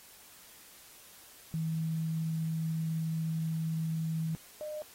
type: tone pair in turn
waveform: sine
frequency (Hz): 161 / 607.9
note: E3 / D#5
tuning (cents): -41 / -40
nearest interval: octave + major seventh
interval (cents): 2301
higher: second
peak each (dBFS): -30 / -36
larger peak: first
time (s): 1.54-4.35 / 4.61-4.82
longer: first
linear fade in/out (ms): 0
effects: white hiss -55 dBFS RMS until 4.94 s + AAC 48 kbps